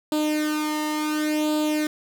sawtooth tone with flanger, 304.4 Hz, D#4, 38 cents flat, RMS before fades -24 dBFS, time 0.12-1.87 s, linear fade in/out 2 ms, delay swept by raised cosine 0.25 to 1.02 ms, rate 0.7 Hz, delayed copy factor +0.75, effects none

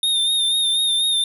square tone with vibrato, 3650 Hz, A#7, 37 cents flat, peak -17 dBFS, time 0.03-1.24 s, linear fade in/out 2 ms, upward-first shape sine, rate 4.1 Hz, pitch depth 43 cents each way, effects none

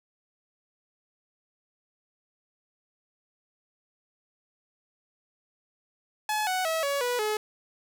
sawtooth tone with pitch steps, 853 / 742.6 / 646.5 / 562.8 / 489.9 / 426.5 Hz, G#5 / F#5 / E5 / C#5 / B4 / G#4, +46 / +6 / -34 / +26 / -14 / +46 cents, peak -22 dBFS, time 6.29-7.37 s, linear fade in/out 2 ms, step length 180 ms, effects none

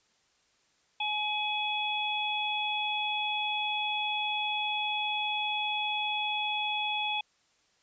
harmonic tone, 845 Hz, G#5, 30 cents sharp, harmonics 1 / 3 / 4, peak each -33 / -33 / -33 dBFS, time 1-7.21 s, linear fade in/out 5 ms, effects white hiss -69 dBFS RMS until 7.82 s + resampled to 16000 Hz

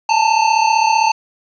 square tone pair together, 864.5 / 900 Hz, A5 / A5, -31 / +39 cents, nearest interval minor second, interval 70 cents, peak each -16 / -14 dBFS, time 0.09-1.12 s, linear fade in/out 5 ms, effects resampled to 16000 Hz + 7-bit

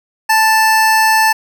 25% pulse tone, 880 Hz, A5, in tune, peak -5 dBFS, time 0.29-1.33 s, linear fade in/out 10 ms, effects none

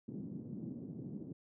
white band-pass noise, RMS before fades -45 dBFS, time 0.08-1.33 s, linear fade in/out 5 ms, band 140 to 270 Hz, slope 24 dB/octave, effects none

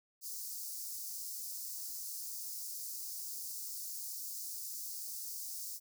white high-pass noise, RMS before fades -43 dBFS, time 0.21-5.8 s, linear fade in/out 50 ms, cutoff 4700 Hz, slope 48 dB/octave, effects none

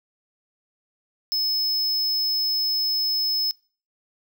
square tone, 5200 Hz, E8, 24 cents flat, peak -22 dBFS, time 1.32-3.51 s, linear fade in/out 0 ms, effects noise-tail reverb RT60 0.4 s tail -24 dB re dry

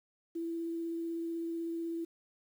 sine tone with vibrato, 333.3 Hz, E4, 19 cents sharp, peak -34 dBFS, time 0.35-2.05 s, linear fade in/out 10 ms, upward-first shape sine, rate 16 Hz, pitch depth 10 cents each way, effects 10-bit

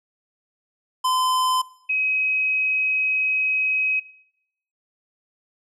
square / sine tone pair in turn, 1024 / 2538 Hz, C6 / D#7, -38 / +34 cents, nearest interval octave + major third, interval 1572 cents, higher second, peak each -19 dBFS, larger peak neither, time 1.04-1.62 / 1.89-4 s, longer second, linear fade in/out 10 ms, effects noise-tail reverb RT60 0.8 s tail -21 dB re dry + low-pass 12000 Hz 12 dB/octave

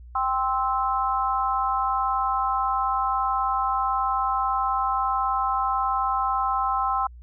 sine chord, C major, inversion second, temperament just, 784.9 / 1046.5 / 1308.1 Hz, G5 / C6 / E6, +2 / 0 / -14 cents, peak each -26 / -25 / -26 dBFS, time 0.15-7.07 s, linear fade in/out 5 ms, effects added 60 Hz sine -41 dBFS peak until 7.22 s

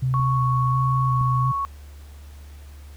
sine tone with vibrato, 128.3 Hz, C3, 34 cents flat, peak -19 dBFS, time 0.02-1.52 s, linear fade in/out 10 ms, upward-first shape square, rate 1.4 Hz, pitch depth 20 cents each way
sine tone, 1108.7 Hz, C#6, in tune, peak -22 dBFS, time 0.14-1.65 s, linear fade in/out 0 ms
clicks, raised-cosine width 5 ms, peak -24 / -22 dBFS, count 2, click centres 0.198 / 1.213 s
effects added 72 Hz sine -39 dBFS peak until 2.96 s + pink hiss -53 dBFS RMS until 2.96 s

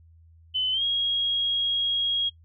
sine tone with pitch glide, 3030 to 3285 Hz, F#7 to G#7, +40 to -20 cents, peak -22 dBFS, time 0.54-2.3 s, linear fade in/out 20 ms, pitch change +140 cents, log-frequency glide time 0.72-0.83 s, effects noise-tail reverb RT60 0.1 s tail -20 dB re dry + added 82 Hz sine -51 dBFS peak until 2.44 s

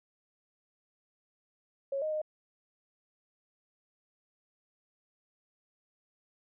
sine tone with pitch steps, 550 / 620 / 615 Hz, C#5 / D#5 / D#5, -14 / -6 / -20 cents, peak -30 dBFS, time 1.92-2.217 s, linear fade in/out 5 ms, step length 99 ms, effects none

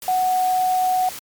sine tone in noise, 740 Hz, F#5, in tune, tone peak -16 dBFS, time 0.08-1.09 s, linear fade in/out 2 ms, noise white, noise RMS -34 dBFS, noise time 0.02-1.19 s, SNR +15 dB, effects MP3 96 kbps

